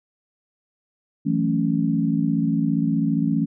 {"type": "chord", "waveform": "sine", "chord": "F# minor seventh", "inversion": "third", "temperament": "equal", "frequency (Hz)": [164.81, 185, 220, 277.2], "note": ["E3", "F#3", "A3", "C#4"], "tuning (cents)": [0, 0, 0, 0], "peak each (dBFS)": [-23, -28, -23, -23], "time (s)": [1.25, 3.46], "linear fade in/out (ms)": 20, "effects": []}